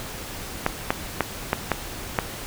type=clicks; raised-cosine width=0.5 ms; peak=-4 dBFS; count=6; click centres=0.664 / 0.905 / 1.207 / 1.531 / 1.717 / 2.188 s; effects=pink hiss -35 dBFS RMS until 2.46 s